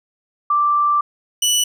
sine / 20% pulse tone pair in turn, 1174.7 / 2960 Hz, D6 / F#7, 0 / 0 cents, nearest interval octave + major third, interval 1600 cents, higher second, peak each -13 / -9 dBFS, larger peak second, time 0.5-1.01 / 1.42-1.64 s, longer first, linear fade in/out 5 ms, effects none

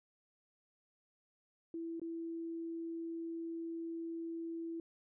sine tone with dropouts, 331.5 Hz, E4, 10 cents sharp, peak -39 dBFS, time 1.74-4.8 s, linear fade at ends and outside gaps 2 ms, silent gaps 1.997-2.016 s, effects none

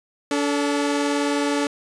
sawtooth tone pair together, 286.7 / 439.7 Hz, D4 / A4, -42 / -1 cents, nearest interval perfect fifth, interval 741 cents, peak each -17 / -22 dBFS, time 0.31-1.67 s, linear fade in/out 2 ms, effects resampled to 22050 Hz

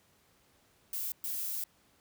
violet noise bursts at uneven times, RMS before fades -36 dBFS, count 2, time 0.93-1.12 / 1.24-1.64 s, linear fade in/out 2 ms, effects pink hiss -67 dBFS RMS until 2 s + high-pass 60 Hz 12 dB/octave

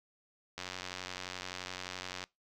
click train, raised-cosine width 0.2 ms, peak -22 dBFS, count 153, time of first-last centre 0.58-2.239 s, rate 91.6 Hz, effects noise-tail reverb RT60 0.2 s tail -23 dB re dry

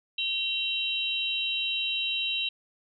sine tone cluster, 2737 / 3095 / 3869 Hz, F7 / G7 / B7, -36 / -23 / -36 cents, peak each -31 dBFS, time 0.18-2.49 s, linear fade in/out 5 ms, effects none

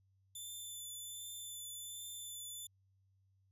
10% pulse tone with vibrato, 3520 Hz, A7, in tune, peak -38 dBFS, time 0.35-2.67 s, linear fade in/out 5 ms, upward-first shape triangle, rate 1.3 Hz, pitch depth 17 cents each way, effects added 96 Hz sine -70 dBFS peak until 3.51 s + resampled to 32000 Hz

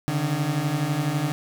30% pulse beating tone pair, 140.1 / 152.1 Hz, C#3 / D#3, +19 / -39 cents, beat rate 12 Hz, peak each -24 / -22 dBFS, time 0.08-1.32 s, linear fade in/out 0 ms, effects none

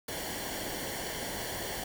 pink noise with comb filter, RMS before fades -37 dBFS, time 0.08-1.84 s, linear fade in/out 5 ms, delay 0.79 ms, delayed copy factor -0.65, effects none

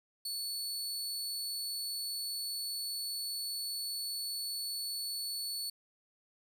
sawtooth tone, 4435 Hz, C#8, in tune, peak -33 dBFS, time 0.25-5.7 s, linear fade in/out 5 ms, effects none

